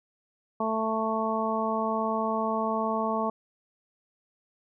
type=harmonic tone; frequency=221.2 Hz; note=A3; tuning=9 cents sharp; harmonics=1 / 2 / 3 / 4 / 5; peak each=-31 / -33 / -31 / -32 / -31 dBFS; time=0.6-3.3 s; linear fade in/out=5 ms; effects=none